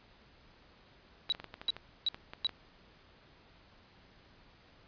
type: clicks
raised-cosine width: 0.3 ms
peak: -27 dBFS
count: 12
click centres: 1.294 / 1.349 / 1.4 / 1.443 / 1.541 / 1.615 / 1.69 / 1.766 / 2.145 / 2.335 / 2.447 / 2.493 s
type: tone bursts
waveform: sine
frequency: 3903 Hz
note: B7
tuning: 21 cents flat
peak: -27 dBFS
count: 4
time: 1.3-2.468 s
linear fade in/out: 0 ms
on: 22 ms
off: 360 ms
effects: pink hiss -61 dBFS RMS until 4.87 s + resampled to 11025 Hz